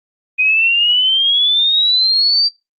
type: exponential sweep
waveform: sine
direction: up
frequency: 2489 to 4699 Hz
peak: -10 dBFS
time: 0.38-2.49 s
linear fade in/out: 20 ms
effects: noise-tail reverb RT60 0.2 s tail -20 dB re dry + Opus 24 kbps